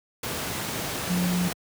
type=tone in noise; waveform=sine; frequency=178.3 Hz; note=F3; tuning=36 cents sharp; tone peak=-22 dBFS; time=1.1-1.48 s; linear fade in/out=5 ms; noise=pink; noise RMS=-30 dBFS; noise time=0.23-1.53 s; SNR=+5 dB; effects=high-pass 100 Hz 12 dB/octave